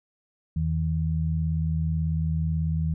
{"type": "tone pair together", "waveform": "sine", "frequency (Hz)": [81.78, 160], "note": ["E2", "D#3"], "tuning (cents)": [-13, 49], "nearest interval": "octave", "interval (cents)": 1162, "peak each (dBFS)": [-26, -25], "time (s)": [0.56, 2.94], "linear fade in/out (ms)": 5, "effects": []}